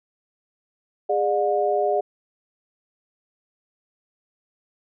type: tone cluster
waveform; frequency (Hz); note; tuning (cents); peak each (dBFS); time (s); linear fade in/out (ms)
sine; 410.1 / 599 / 719; G#4 / D5 / F#5; -22 / +34 / -50; -23; 1.09-2.01; 10
effects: none